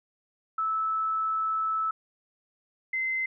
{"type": "tone pair in turn", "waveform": "sine", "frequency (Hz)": [1308, 2064], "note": ["E6", "C7"], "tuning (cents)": [-14, -24], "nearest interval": "minor sixth", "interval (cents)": 790, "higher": "second", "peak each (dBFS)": [-25, -26], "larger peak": "first", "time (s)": [[0.58, 1.91], [2.93, 3.26]], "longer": "first", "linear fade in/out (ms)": 5, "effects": []}